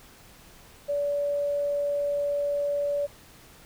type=tone; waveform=sine; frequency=575 Hz; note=D5; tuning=37 cents flat; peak=-24 dBFS; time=0.88-3.07 s; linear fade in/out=20 ms; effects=pink hiss -52 dBFS RMS until 3.65 s